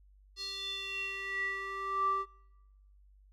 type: tone with band-pass filter sweep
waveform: square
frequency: 390.4 Hz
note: G4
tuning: 7 cents flat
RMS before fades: -36 dBFS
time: 0.36-2.26 s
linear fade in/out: 50 ms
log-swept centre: 4600 to 1000 Hz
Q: 7.3
effects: noise-tail reverb RT60 1.0 s tail -24 dB re dry + added 49 Hz sine -58 dBFS peak until 3.32 s